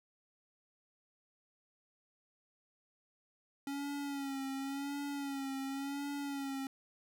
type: tone with vibrato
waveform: square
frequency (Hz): 277.2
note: C#4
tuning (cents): 0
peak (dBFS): -38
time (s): 3.67-6.67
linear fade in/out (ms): 2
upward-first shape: sine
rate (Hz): 0.92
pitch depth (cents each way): 48
effects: none